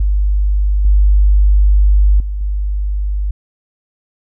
sine tone with level steps, 50 Hz, G1, 35 cents sharp, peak -10 / -6 / -17 / -14 dBFS, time 0-3.31 s, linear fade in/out 5 ms, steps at 0.85 / 2.2 / 2.41 s, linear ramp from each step 2 ms, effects none

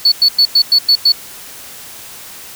sine tone bursts, 4435 Hz, C#8, in tune, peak -4 dBFS, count 7, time 0.05-1.121 s, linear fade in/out 5 ms, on 69 ms, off 98 ms, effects tanh soft clip ceiling -3 dBFS + white hiss -33 dBFS RMS until 2.55 s

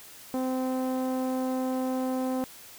sawtooth tone with low-pass filter, 258.4 Hz, C4, 21 cents flat, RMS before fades -29 dBFS, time 0.34-2.44 s, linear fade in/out 0 ms, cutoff 810 Hz, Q 1.1, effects white hiss -48 dBFS RMS until 2.78 s

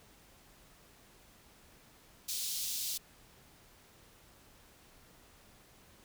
pink high-pass noise, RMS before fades -37 dBFS, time 2.28-2.98 s, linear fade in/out 10 ms, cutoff 3700 Hz, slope 24 dB/octave, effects pink hiss -61 dBFS RMS until 6.04 s

